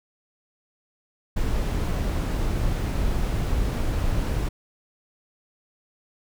brown noise, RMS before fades -24 dBFS, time 1.36-4.49 s, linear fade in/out 10 ms, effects none

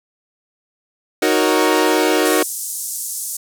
sawtooth chord, D# minor seventh, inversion none, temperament equal, 311.1 / 370 / 466.2 / 554.4 Hz, D#4 / F#4 / A#4 / C#5, 0 / 0 / 0 / 0 cents, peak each -14 / -14 / -15 / -19 dBFS, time 1.22-2.43 s, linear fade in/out 5 ms
white band-pass noise, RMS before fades -26 dBFS, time 2.25-3.37 s, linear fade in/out 5 ms, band 6400 to 12000 Hz, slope 24 dB/octave
effects none

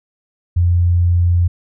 sine tone, 87.31 Hz, F2, in tune, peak -10 dBFS, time 0.56-1.48 s, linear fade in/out 10 ms, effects none

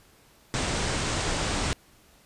pink low-pass noise, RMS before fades -28 dBFS, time 0.54-1.73 s, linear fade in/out 0 ms, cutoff 9000 Hz, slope 96 dB/octave, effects pink hiss -58 dBFS RMS until 2.25 s + resampled to 32000 Hz

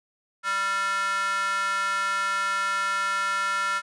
square tone with high-pass filter, 196.3 Hz, G3, 3 cents sharp, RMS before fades -26 dBFS, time 0.43-3.82 s, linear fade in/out 50 ms, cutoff 1400 Hz, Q 4.8, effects resampled to 24000 Hz

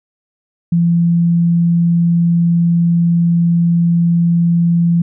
sine tone, 170.2 Hz, F3, 44 cents flat, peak -9 dBFS, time 0.72-5.02 s, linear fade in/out 5 ms, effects none

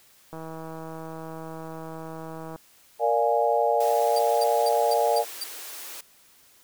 click train, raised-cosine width 1 ms, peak -25 dBFS, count 360, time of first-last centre 0.33-2.56 s, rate 161 Hz
sine chord, Bb dominant seventh, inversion none, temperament equal, 466.2 / 587.3 / 698.5 / 830.6 Hz, Bb4 / D5 / F5 / Ab5, 0 / 0 / 0 / 0 cents, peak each -25 dBFS, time 2.99-5.25 s, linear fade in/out 50 ms
white high-pass noise, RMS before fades -39 dBFS, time 3.8-6.01 s, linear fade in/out 5 ms, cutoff 290 Hz, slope 96 dB/octave
sawtooth tone bursts, 4693 Hz, D8, 2 cents flat, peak -26 dBFS, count 6, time 4.16-5.44 s, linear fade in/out 5 ms, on 30 ms, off 220 ms
effects white hiss -57 dBFS RMS until 6.63 s

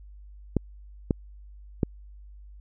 clicks, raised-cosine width 3 ms, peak -9 dBFS, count 3, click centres 0.567 / 1.108 / 1.832 s, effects added 50 Hz sine -44 dBFS peak until 2.6 s

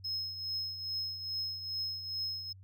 triangle tone with tremolo, 5160 Hz, E8, 38 cents flat, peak -31 dBFS, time 0.04-2.53 s, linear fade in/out 10 ms, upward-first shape triangle, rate 2.4 Hz, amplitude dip 65%, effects added 95 Hz sine -51 dBFS peak until 2.63 s

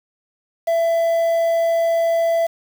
triangle tone with quantisation, 667 Hz, E5, 20 cents sharp, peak -13 dBFS, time 0.67-2.47 s, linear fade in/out 10 ms, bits 6, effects none

